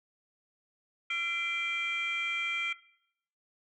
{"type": "tone cluster", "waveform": "sine", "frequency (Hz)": [1363, 2047, 2358, 3205], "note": ["F6", "C7", "D7", "G7"], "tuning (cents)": [-43, -38, 6, 38], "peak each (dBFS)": [-37, -36, -31, -37], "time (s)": [1.1, 2.73], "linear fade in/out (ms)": 5, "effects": ["noise-tail reverb RT60 0.7 s tail -19 dB re dry", "tanh soft clip ceiling -24 dBFS"]}